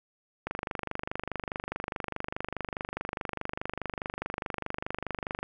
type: click train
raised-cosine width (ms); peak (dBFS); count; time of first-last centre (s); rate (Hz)
0.5; -17; 124; 0.47-5.43; 24.8
effects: none